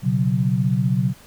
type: chord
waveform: sine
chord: B suspended second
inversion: none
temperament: just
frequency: 123.47 / 138.9 / 185.21 Hz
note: B2 / C#3 / F#3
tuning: 0 / +4 / +2 cents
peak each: -21 dBFS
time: 0.02-1.14 s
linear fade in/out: 50 ms
effects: pink hiss -48 dBFS RMS until 1.26 s